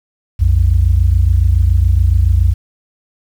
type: tone pair together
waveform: sine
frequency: 61.49 / 88.6 Hz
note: B1 / F2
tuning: -7 / +25 cents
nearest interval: tritone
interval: 632 cents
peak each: -10 dBFS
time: 0.39-2.54 s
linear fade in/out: 20 ms
effects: tanh soft clip ceiling -1 dBFS + 7-bit